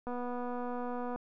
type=click train; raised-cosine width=1 ms; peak=-26 dBFS; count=268; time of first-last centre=0.07-1.16 s; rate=245 Hz; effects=none

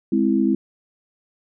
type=chord; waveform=sine; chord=Ab augmented; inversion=none; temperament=equal; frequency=207.7 / 261.6 / 329.6 Hz; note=Ab3 / C4 / E4; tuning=0 / 0 / 0 cents; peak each=-20 dBFS; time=0.12-0.55 s; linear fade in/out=5 ms; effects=none

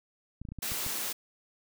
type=clicks; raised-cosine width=5 ms; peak=-28 dBFS; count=7; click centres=0.416 / 0.452 / 0.488 / 0.52 / 0.587 / 0.719 / 0.865 s
type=high-pass noise; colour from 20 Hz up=white; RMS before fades=-34 dBFS; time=0.62-1.13 s; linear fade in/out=10 ms; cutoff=150 Hz; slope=24 dB/octave
effects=none

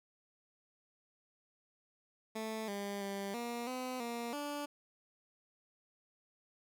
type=tone with pitch steps; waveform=15% pulse; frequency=220.1 / 201.1 / 198.2 / 237.4 / 254.7 / 235.7 / 290.7 Hz; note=A3 / G3 / G3 / A#3 / C4 / A#3 / D4; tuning=+1 / +44 / +19 / +32 / -46 / +19 / -18 cents; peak=-32 dBFS; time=2.35-4.66 s; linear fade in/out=10 ms; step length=330 ms; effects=none

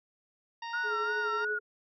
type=harmonic tone; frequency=929 Hz; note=A#5; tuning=6 cents flat; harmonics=1 / 2 / 3 / 4 / 5 / 6; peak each=-38 / -44 / -48 / -50 / -52 / -54 dBFS; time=0.62-1.45 s; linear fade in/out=5 ms
type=tone with vibrato; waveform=sine; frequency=1409 Hz; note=F6; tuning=15 cents sharp; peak=-30 dBFS; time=0.73-1.59 s; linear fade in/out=10 ms; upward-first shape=sine; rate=2.9 Hz; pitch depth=79 cents each way
type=tone with tremolo; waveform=sine; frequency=424.2 Hz; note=G#4; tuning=37 cents sharp; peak=-33 dBFS; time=0.83-1.6 s; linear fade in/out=50 ms; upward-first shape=sine; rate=12 Hz; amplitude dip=45%
effects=none

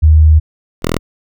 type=tone pair in turn; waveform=sine / 5% pulse; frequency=77.78 / 41.01 Hz; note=D#2 / E1; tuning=0 / -8 cents; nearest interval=major seventh; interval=1108 cents; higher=first; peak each=-3 dBFS; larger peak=neither; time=0.02-0.4 / 0.82-0.99 s; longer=first; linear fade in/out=20 ms; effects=none

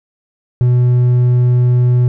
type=tone with hard clipping; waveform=sine; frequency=123.47 Hz; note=B2; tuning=in tune; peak=-9 dBFS; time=0.61-2.08 s; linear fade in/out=0 ms; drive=3 dB; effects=none

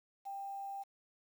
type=tone with quantisation; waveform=sine; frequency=791 Hz; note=G5; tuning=15 cents sharp; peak=-40 dBFS; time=0.25-0.84 s; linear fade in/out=20 ms; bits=10; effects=none

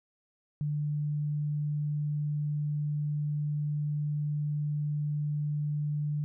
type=tone; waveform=sine; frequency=148.3 Hz; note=D3; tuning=17 cents sharp; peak=-28 dBFS; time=0.61-6.24 s; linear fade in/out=0 ms; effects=none

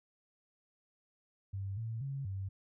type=tone with pitch steps; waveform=sine; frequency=97.8 / 113 / 137.3 / 96.7 Hz; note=G2 / A2 / C#3 / G2; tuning=-4 / +47 / -16 / -23 cents; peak=-36 dBFS; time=1.53-2.49 s; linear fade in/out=10 ms; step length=240 ms; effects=none

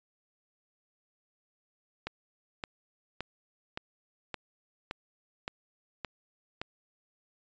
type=click train; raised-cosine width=0.3 ms; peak=-19 dBFS; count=9; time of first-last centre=2.07-6.615 s; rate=1.76 Hz; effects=resampled to 16000 Hz

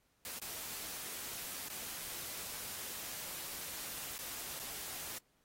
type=noise with dropouts; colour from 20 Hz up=white; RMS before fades=-44 dBFS; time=0.25-5.18 s; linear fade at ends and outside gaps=1 ms; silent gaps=0.389-0.416 / 1.685-1.7 / 4.181-4.189 / 4.593-4.597 s; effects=pink hiss -75 dBFS RMS until 5.44 s + AAC 48 kbps

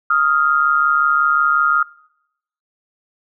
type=tone pair together; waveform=sine; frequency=1251.4 / 1396.9 Hz; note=D#6 / F6; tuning=+10 / 0 cents; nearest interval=major second; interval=190 cents; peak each=-15 dBFS; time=0.1-1.83 s; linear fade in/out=5 ms; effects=noise-tail reverb RT60 0.8 s tail -23 dB re dry

